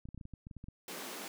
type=clicks; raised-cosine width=5 ms; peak=-34 dBFS; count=12; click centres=0.055 / 0.088 / 0.146 / 0.177 / 0.212 / 0.254 / 0.337 / 0.469 / 0.512 / 0.567 / 0.641 / 0.685 s
type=high-pass noise; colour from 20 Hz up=pink; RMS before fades=-44 dBFS; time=0.88-1.28 s; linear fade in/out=2 ms; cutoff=190 Hz; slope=48 dB/octave
effects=none